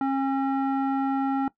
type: tone with low-pass filter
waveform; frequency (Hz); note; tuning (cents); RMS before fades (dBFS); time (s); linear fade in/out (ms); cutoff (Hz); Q
square; 270.9; C#4; -40; -25; 0.01-1.48; 2; 1100; 3.3
effects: noise-tail reverb RT60 0.1 s tail -19 dB re dry